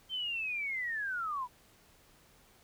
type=linear sweep; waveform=sine; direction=down; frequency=3136 to 950 Hz; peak=-33 dBFS; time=0.09-1.48 s; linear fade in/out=50 ms; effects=pink hiss -63 dBFS RMS until 2.63 s